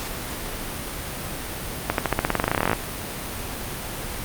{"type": "accelerating click train", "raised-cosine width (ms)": 0.5, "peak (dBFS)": -4, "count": 21, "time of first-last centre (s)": [1.9, 2.732], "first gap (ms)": 82, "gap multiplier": 0.92, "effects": ["pink hiss -31 dBFS RMS until 4.24 s", "Opus 48 kbps"]}